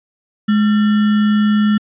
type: tone with sample-and-hold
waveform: sine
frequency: 210.6 Hz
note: G#3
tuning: 24 cents sharp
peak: -10 dBFS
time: 0.48-1.78 s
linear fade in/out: 10 ms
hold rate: 1575 Hz
effects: resampled to 8000 Hz